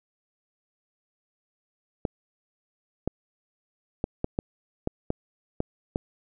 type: clicks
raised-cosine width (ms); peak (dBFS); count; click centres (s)
2; -12; 9; 2.052 / 3.076 / 4.041 / 4.244 / 4.389 / 4.874 / 5.104 / 5.604 / 5.959
effects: none